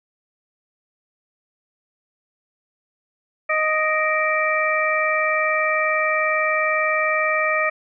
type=harmonic tone with a mistuned harmonic; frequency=622.3 Hz; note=D#5; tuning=in tune; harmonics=1 / 2 / 3 / 4; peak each=-23 / -23 / -23 / -23 dBFS; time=3.49-7.7 s; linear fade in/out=10 ms; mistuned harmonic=4; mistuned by=-110 cents; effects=none